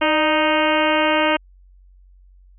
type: harmonic tone with a mistuned harmonic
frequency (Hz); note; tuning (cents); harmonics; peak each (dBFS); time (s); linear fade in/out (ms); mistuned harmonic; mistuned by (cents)
311.1; D#4; 0; 1 / 2 / 3 / 4 / 5 / 6 / 7 / 8 / 9 / 10; -22 / -20 / -22 / -25 / -25 / -29 / -26 / -28 / -26 / -31; 0.01-1.37; 10; 2; -47
effects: added 46 Hz sine -46 dBFS peak until 2.58 s

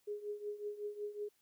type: tone with tremolo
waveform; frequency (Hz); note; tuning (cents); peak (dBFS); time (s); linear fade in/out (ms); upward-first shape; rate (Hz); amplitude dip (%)
sine; 415.3; G#4; 0; -36; 0.07-1.29; 10; triangle; 5.4; 85
effects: white hiss -75 dBFS RMS until 1.41 s

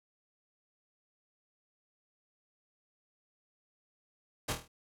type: noise with echo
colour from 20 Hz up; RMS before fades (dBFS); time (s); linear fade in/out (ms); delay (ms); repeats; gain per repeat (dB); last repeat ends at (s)
pink; -33; 4.48-4.53; 10; 25; 6; -5; 4.68
effects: low-pass 12000 Hz 12 dB/octave

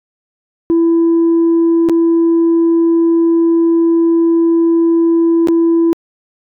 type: tone with dropouts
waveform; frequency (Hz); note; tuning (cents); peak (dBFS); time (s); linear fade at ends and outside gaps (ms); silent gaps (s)
sine; 333.4; E4; +20; -6; 0.7-5.93; 0; 1.888-1.896 / 5.473-5.485
effects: tanh soft clip ceiling -6 dBFS

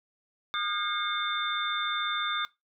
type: tone cluster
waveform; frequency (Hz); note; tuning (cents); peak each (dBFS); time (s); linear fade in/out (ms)
sine; 1220 / 1418 / 1612 / 2154 / 3577; D#6 / F6 / G6 / C7 / A7; -34 / +26 / +48 / +50 / +28; -32 / -37 / -39 / -38 / -32; 0.54-2.45; 0
effects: noise-tail reverb RT60 0.2 s tail -19 dB re dry

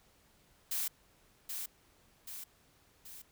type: noise with echo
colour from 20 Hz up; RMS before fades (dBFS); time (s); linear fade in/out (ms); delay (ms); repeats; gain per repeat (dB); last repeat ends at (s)
blue; -35; 0.71-0.88; 5; 780; 3; -5; 3.22
effects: pink hiss -67 dBFS RMS until 3.31 s

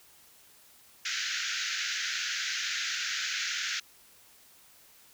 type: band-pass noise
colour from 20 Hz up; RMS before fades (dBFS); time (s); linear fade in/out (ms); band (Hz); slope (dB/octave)
pink; -33; 1.05-3.8; 5; 1400 to 6900; 96
effects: white hiss -58 dBFS RMS until 5.13 s

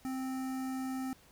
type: tone with notch filter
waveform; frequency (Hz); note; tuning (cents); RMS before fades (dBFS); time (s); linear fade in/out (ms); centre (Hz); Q
square; 261.6; C4; 0; -37; 0.05-1.13; 0; 3400; 0.88
effects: pink hiss -62 dBFS RMS until 1.31 s

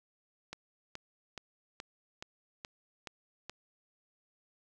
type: click train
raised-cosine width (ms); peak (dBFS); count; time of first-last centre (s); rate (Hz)
0.2; -24; 8; 0.53-3.496; 2.36
effects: none

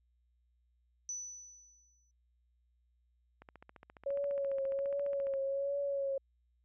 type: tone with exponential decay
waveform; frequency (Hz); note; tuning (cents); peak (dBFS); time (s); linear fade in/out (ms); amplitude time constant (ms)
sine; 5970; F#8; +15; -36; 1.09-2.11; 1; 220
type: click train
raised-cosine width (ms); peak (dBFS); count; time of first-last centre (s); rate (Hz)
0.5; -37; 29; 3.42-5.338; 14.6
type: tone with vibrato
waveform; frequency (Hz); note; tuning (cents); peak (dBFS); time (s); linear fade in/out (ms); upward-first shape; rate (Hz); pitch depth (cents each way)
sine; 554.4; C#5; 0; -32; 4.06-6.18; 5; triangle; 1.3; 41
effects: added 60 Hz sine -70 dBFS peak until 6.64 s

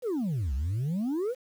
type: exponential two-way sweep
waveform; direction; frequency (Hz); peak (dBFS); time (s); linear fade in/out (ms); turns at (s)
sine; down then up; 534 to 61.74 to 534; -24; 0.02-1.35; 50; 0.54
effects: tanh soft clip ceiling -26 dBFS + 9-bit

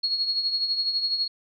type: tone with tremolo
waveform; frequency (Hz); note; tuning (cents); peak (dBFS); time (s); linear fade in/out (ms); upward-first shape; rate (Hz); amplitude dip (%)
sine; 4317; C#8; -47; -20; 0.03-1.28; 10; triangle; 12; 65
effects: none

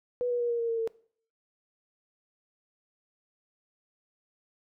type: tone with pitch steps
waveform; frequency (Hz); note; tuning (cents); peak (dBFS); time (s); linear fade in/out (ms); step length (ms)
sine; 491 / 484.2 / 477.6 / 471 / 464.5 / 458.1 / 451.8; B4 / B4 / A#4 / A#4 / A#4 / A#4 / A4; -10 / -34 / +42 / +18 / -6 / -30 / +46; -26; 0.21-0.875; 0; 95
effects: noise-tail reverb RT60 0.5 s tail -20 dB re dry

